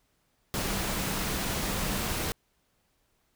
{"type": "tone in noise", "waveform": "sine", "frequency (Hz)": 196, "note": "G3", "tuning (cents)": 0, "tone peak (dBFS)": -39, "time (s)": [0.55, 2.01], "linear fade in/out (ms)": 0, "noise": "pink", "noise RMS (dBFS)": -31, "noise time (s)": [0.54, 2.32], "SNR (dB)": -11, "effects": ["pink hiss -72 dBFS RMS until 3.35 s"]}